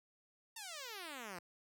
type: exponential sweep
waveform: 5% pulse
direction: down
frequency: 932.3 to 166.5 Hz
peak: -34 dBFS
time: 0.56-1.39 s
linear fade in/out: 5 ms
effects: none